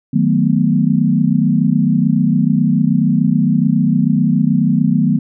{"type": "chord", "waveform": "sine", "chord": "B dominant seventh", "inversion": "first", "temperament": "equal", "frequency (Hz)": [155.56, 185, 220, 246.9], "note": ["D#3", "F#3", "A3", "B3"], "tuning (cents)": [0, 0, 0, 0], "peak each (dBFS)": -16, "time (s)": [0.13, 5.19], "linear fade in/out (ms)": 10, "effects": []}